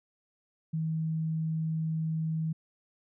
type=tone; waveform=sine; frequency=159.8 Hz; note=D#3; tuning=47 cents sharp; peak=-28 dBFS; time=0.73-2.53 s; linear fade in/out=10 ms; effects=none